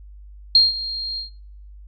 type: tone with ADSR envelope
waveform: sine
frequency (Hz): 4219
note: C8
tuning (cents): +14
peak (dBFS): -7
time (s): 0.55-1.3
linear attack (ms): 3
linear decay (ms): 170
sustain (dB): -17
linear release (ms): 120
effects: noise-tail reverb RT60 0.5 s tail -19 dB re dry + added 50 Hz sine -39 dBFS peak until 1.87 s